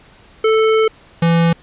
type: tone pair in turn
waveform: square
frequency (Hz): 440 / 167.6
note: A4 / E3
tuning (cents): 0 / +29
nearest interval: octave + perfect fourth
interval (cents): 1671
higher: first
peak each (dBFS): -11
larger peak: neither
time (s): 0.44-0.88 / 1.22-1.53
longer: first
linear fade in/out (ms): 5
effects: pink hiss -46 dBFS RMS until 1.62 s + resampled to 8000 Hz